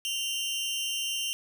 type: tone pair together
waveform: sawtooth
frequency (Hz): 2794 / 3087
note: F7 / G7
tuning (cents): 0 / -27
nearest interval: major second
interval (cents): 173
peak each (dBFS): -29 / -29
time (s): 0.05-1.33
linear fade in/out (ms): 0
effects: none